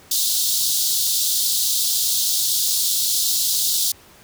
pink high-pass noise, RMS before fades -20 dBFS, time 0.11-3.92 s, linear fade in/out 5 ms, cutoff 3600 Hz, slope 48 dB/octave, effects pink hiss -48 dBFS RMS until 4.23 s + high-pass 60 Hz 12 dB/octave

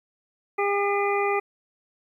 harmonic tone, 403.5 Hz, G#4, 50 cents flat, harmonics 1 / 2 / 3 / 5 / 6, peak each -24 / -27 / -29 / -31 / -32 dBFS, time 0.58-1.4 s, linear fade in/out 10 ms, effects 10-bit

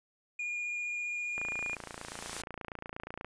triangle tone with vibrato, 2429 Hz, D#7, 42 cents flat, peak -32 dBFS, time 0.39-1.75 s, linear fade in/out 5 ms, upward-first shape square, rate 15 Hz, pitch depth 8 cents each way
white noise with exponential growth, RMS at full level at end -38 dBFS, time 0.76-2.42 s, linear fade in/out 5 ms, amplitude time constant 360 ms
click train, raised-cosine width 0.5 ms, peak -25 dBFS, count 54, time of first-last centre 1.38-3.246 s, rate 28.4 Hz
effects resampled to 22050 Hz

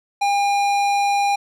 sine tone with tanh clipping, 806 Hz, G5, 48 cents sharp, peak -18 dBFS, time 0.21-1.36 s, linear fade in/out 10 ms, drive 17 dB, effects none

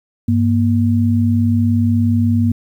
sine tone pair together, 99.5 / 236.4 Hz, G2 / A#3, +26 / +24 cents, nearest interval octave + minor third, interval 1498 cents, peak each -14 dBFS, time 0.28-2.52 s, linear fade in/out 5 ms, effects 8-bit

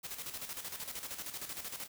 white noise with tremolo, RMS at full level -41 dBFS, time 0.03-1.88 s, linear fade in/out 20 ms, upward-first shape square, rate 13 Hz, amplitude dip 60%, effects none

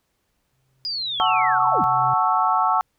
triangle tone with exponential growth, 130.81 Hz, C3, in tune, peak -26 dBFS, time 0.53-2.14 s, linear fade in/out 5 ms, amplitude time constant 350 ms
sine linear sweep, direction down, 4954 to 104.2 Hz, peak -24 dBFS, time 0.85-1.84 s, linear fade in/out 0 ms
sine chord, F# minor seventh, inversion none, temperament equal, 740 / 880 / 1108.7 / 1318.5 Hz, F#5 / A5 / C#6 / E6, 0 / 0 / 0 / 0 cents, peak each -22 dBFS, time 1.2-2.81 s, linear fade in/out 0 ms
effects pink hiss -71 dBFS RMS until 2.98 s

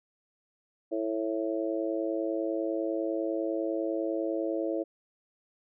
harmonic tone, 110 Hz, A2, in tune, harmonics 3 / 4 / 5 / 6, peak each -31 / -36 / -33 / -37 dBFS, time 0.91-4.84 s, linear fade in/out 20 ms, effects none

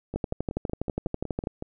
two click trains, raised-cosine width 2 ms, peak -14 / -20 dBFS, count 17 / 9, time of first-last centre 0.16-1.471 / 0.14-1.624 s, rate 12.2 / 5.39 Hz, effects none

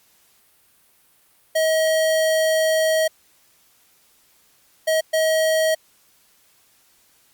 square tone bursts at uneven times, 636 Hz, D#5, 38 cents sharp, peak -17 dBFS, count 3, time 1.55-3.08 / 4.87-5.01 / 5.13-5.75 s, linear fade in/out 10 ms, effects white hiss -58 dBFS RMS until 7.33 s + Opus 48 kbps

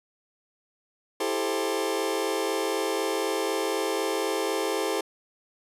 sawtooth chord, A minor seventh, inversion second, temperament just, 330 / 396 / 440 / 528 Hz, E4 / G4 / A4 / C5, +2 / +18 / 0 / +16 cents, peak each -28 / -26 / -26 / -28 dBFS, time 1.2-5.01 s, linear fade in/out 5 ms, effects resampled to 32000 Hz

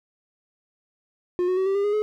triangle tone with pitch steps, 357.4 / 367.9 / 378.7 / 389.7 / 401.2 / 412.9 / 425 Hz, F4 / F#4 / F#4 / G4 / G4 / G#4 / G#4, +40 / -10 / +40 / -10 / +40 / -10 / +40 cents, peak -18 dBFS, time 1.39-2.02 s, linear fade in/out 0 ms, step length 90 ms, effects none

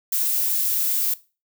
violet noise, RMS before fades -22 dBFS, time 0.12-1.14 s, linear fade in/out 5 ms, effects noise-tail reverb RT60 0.3 s tail -18 dB re dry

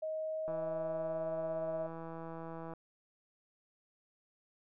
sine tone with pitch glide, 629 to 639.3 Hz, D#5 to D#5, +19 to +47 cents, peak -35 dBFS, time 0.02-1.87 s, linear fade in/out 10 ms, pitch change +28 cents, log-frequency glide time 0.13-1.38 s
click train, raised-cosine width 1 ms, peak -32 dBFS, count 371, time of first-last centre 0.48-2.736 s, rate 164 Hz
effects none

